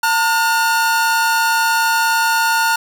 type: tone pair together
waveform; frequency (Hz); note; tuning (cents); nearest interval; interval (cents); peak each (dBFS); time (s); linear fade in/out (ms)
45% pulse; 904 / 1435; A5 / F6; +47 / +47; minor sixth; 800; -16; 0.03-2.76; 5
effects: 7-bit